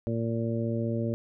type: harmonic tone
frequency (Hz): 115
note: A#2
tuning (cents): -23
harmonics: 1 / 2 / 3 / 4 / 5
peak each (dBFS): -30 / -31 / -35 / -37 / -36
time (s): 0.07-1.14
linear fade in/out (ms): 0
effects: none